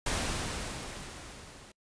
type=noise with level ramp; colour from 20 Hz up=pink; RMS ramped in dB=-30 to -52 dBFS; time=0.06-1.72 s; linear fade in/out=5 ms; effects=noise-tail reverb RT60 0.1 s tail -26 dB re dry + resampled to 22050 Hz